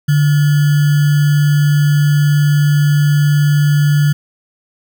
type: tone with sample-and-hold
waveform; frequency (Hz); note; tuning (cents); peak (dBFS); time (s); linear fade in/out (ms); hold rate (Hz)
sine; 146.83; D3; 0; -8; 0.08-4.13; 10; 1575
effects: none